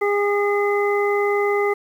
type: harmonic tone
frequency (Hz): 408.1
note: G#4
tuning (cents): -30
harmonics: 1 / 2 / 3 / 5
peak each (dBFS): -18 / -26 / -27 / -26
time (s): 0.01-1.74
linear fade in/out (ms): 10
effects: 8-bit